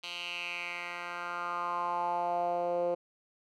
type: tone with band-pass filter sweep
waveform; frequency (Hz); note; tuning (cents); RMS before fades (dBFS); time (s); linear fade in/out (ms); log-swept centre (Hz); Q
10% pulse; 174.61; F3; 0; -34; 0.03-2.95; 10; 3400 to 490; 4.1
effects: none